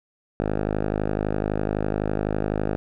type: tone with low-pass filter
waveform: 5% pulse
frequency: 51.91 Hz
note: G#1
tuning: in tune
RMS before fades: -25 dBFS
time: 0.4-2.76 s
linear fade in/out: 0 ms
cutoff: 1100 Hz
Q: 0.69
effects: none